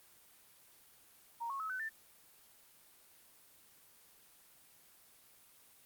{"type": "tone with pitch steps", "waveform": "sine", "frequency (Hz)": [932.3, 1096, 1288.4, 1514.5, 1780.4], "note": ["A#5", "C#6", "E6", "F#6", "A6"], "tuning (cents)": [0, -20, -40, 40, 20], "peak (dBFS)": -37, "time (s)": [1.4, 1.895], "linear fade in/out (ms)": 20, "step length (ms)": 99, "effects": ["white hiss -63 dBFS RMS until 5.85 s", "Opus 24 kbps"]}